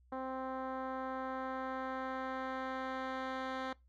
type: tone with low-pass filter sweep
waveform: 10% pulse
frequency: 261.6 Hz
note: C4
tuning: in tune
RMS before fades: -40 dBFS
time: 0.12-3.73 s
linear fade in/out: 5 ms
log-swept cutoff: 990 to 3000 Hz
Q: 0.98
effects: noise-tail reverb RT60 0.2 s tail -21 dB re dry + added 62 Hz sine -63 dBFS peak until 3.88 s